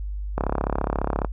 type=click train; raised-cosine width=1 ms; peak=-9 dBFS; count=31; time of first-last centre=0.38-1.247 s; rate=34.6 Hz; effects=noise-tail reverb RT60 0.1 s tail -24 dB re dry + added 50 Hz sine -27 dBFS peak until 1.32 s